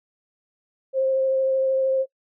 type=tone with vibrato; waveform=sine; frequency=530 Hz; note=C5; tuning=22 cents sharp; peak=-18 dBFS; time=0.93-2.06 s; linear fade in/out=50 ms; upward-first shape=triangle; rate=13 Hz; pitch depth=13 cents each way; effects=noise-tail reverb RT60 0.1 s tail -23 dB re dry